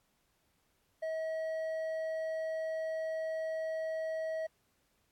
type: tone with hard clipping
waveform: sine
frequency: 640 Hz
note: D#5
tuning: 49 cents sharp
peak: -35 dBFS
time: 1.02-4.47 s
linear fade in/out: 10 ms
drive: 5 dB
effects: pink hiss -75 dBFS RMS until 5.11 s + AAC 64 kbps